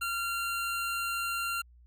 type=tone; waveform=25% pulse; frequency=1382 Hz; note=F6; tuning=19 cents flat; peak=-27 dBFS; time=0.01-1.62 s; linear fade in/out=10 ms; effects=added 60 Hz sine -54 dBFS peak until 1.86 s